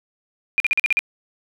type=tone bursts; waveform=sine; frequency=2414 Hz; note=D7; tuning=47 cents sharp; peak=-14 dBFS; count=7; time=0.58-0.991 s; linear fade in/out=0 ms; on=21 ms; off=44 ms; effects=none